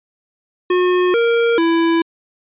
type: tone with pitch steps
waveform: square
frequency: 361.5 / 466 / 332.1 Hz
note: F#4 / A#4 / E4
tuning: -40 / -1 / +13 cents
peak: -13 dBFS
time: 0.7-2.02 s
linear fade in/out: 5 ms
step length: 440 ms
effects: resampled to 8000 Hz